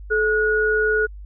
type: tone pair together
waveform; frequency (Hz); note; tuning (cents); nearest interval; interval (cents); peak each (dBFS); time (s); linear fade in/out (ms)
sine; 432 / 1453; A4 / F#6; -32 / -32; octave + major sixth; 2100; -19; 0.1-1.07; 20
effects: added 50 Hz sine -34 dBFS peak until 1.25 s